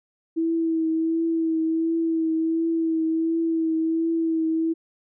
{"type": "tone with vibrato", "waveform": "sine", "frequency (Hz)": 325.6, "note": "E4", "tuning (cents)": -21, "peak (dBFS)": -20, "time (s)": [0.36, 4.74], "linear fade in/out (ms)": 20, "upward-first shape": "triangle", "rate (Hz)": 1.4, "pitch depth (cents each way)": 29, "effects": []}